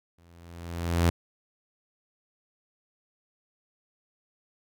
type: tone with exponential growth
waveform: sawtooth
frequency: 85.2 Hz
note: F2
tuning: 42 cents flat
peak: -15 dBFS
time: 0.18-1.1 s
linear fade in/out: 5 ms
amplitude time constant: 200 ms
effects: none